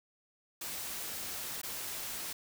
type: noise with dropouts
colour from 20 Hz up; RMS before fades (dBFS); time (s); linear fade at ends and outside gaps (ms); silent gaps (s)
white; -40; 0.61-2.33; 5; 1.616-1.632
effects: none